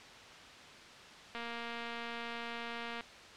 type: click train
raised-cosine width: 0.3 ms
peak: -26 dBFS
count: 389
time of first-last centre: 1.35-3.008 s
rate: 234 Hz
effects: white hiss -52 dBFS RMS until 3.36 s + low-pass 4000 Hz 12 dB/octave